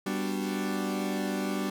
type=chord; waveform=40% pulse; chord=G major seventh; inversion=none; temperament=equal; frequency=196 / 246.9 / 293.7 / 370 Hz; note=G3 / B3 / D4 / F#4; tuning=0 / 0 / 0 / 0 cents; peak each=-31 / -36 / -34 / -36 dBFS; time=0.06-1.7 s; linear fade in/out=5 ms; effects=none